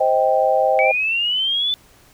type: chord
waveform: sine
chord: C minor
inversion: none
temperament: just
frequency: 523.3 / 627.9 / 784.9 Hz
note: C5 / Eb5 / G5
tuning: 0 / +16 / +2 cents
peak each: -18 / -18 / -18 dBFS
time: 0-0.92 s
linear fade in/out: 10 ms
type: linear sweep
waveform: sine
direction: up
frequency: 2249 to 3520 Hz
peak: -17 dBFS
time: 0.79-1.74 s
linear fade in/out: 0 ms
effects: pink hiss -51 dBFS RMS until 2.13 s

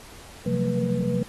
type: tone cluster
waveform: sine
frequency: 130.6 / 175.7 / 188.6 / 225.4 / 487.8 Hz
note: C3 / F3 / F#3 / A3 / B4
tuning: -3 / +11 / +33 / +42 / -21 cents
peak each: -28 dBFS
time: 0.46-1.23 s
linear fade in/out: 5 ms
effects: pink hiss -46 dBFS RMS until 1.28 s + AAC 32 kbps

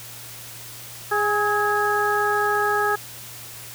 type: harmonic tone with a mistuned harmonic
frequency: 413.7 Hz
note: G#4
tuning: 7 cents flat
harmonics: 1 / 2 / 3 / 4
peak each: -24 / -24 / -24 / -24 dBFS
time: 1.11-2.96 s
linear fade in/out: 10 ms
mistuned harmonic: 3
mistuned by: +39 cents
effects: added 118 Hz sine -46 dBFS peak until 3.74 s + white hiss -39 dBFS RMS until 3.74 s

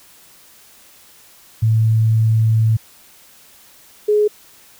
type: tone pair in turn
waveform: sine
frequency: 111.2 / 419.8 Hz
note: A2 / G#4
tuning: +19 / +19 cents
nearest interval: octave + major seventh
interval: 2300 cents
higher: second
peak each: -11 dBFS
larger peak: neither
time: 1.62-2.77 / 4.08-4.28 s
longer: first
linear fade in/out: 10 ms
effects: white hiss -47 dBFS RMS until 4.79 s

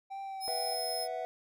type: tone with vibrato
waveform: triangle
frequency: 777 Hz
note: G5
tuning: 16 cents flat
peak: -36 dBFS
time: 0.1-0.76 s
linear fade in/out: 20 ms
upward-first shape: triangle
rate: 2.4 Hz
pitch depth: 19 cents each way
type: tone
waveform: sawtooth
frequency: 5150 Hz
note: E8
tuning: 41 cents flat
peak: -33 dBFS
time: 0.4-1.08 s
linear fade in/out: 50 ms
type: chord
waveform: triangle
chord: B suspended fourth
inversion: none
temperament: just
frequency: 493.9 / 658.5 / 740.8 Hz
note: B4 / E5 / F#5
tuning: 0 / -2 / +2 cents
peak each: -39 / -36 / -36 dBFS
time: 0.48-1.25 s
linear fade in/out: 0 ms
effects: none

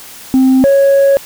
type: tone pair in turn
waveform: sine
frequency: 261.6 / 553 Hz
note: C4 / C#5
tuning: 0 / -4 cents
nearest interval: octave + minor second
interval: 1296 cents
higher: second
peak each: -3 dBFS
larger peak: neither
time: 0.34-0.64 / 0.64-1.17 s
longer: second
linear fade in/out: 0 ms
effects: tanh soft clip ceiling -4 dBFS + white hiss -33 dBFS RMS until 1.25 s

